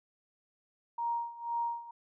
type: tone with tremolo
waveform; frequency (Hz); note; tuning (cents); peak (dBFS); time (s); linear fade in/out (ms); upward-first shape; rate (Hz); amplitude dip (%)
sine; 938; A#5; +11; -29; 0.98-1.91; 5; sine; 2; 85
effects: none